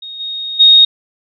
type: tone with level steps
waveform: sine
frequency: 3729 Hz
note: A#7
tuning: in tune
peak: -26 / -20 / -3 dBFS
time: 0.02-0.85 s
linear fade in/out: 5 ms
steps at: 0.19 / 0.59 s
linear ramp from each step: 20 ms
effects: none